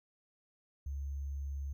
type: tone with sample-and-hold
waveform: sine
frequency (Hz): 69.9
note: C#2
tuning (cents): +15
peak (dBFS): -36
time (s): 0.86-1.73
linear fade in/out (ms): 5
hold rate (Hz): 6300
effects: none